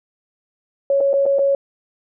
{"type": "tone with dropouts", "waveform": "sine", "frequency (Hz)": 554.4, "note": "C#5", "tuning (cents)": 0, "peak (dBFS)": -13, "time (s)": [0.9, 1.55], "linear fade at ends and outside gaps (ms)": 2, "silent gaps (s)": [[1.005, 1.009], [1.132, 1.138], [1.256, 1.262], [1.386, 1.391]], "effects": []}